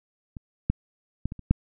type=clicks; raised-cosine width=5 ms; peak=-25 / -9 / -14 / -22 / -28 / -6 dBFS; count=6; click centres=0.368 / 0.7 / 1.256 / 1.321 / 1.393 / 1.51 s; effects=none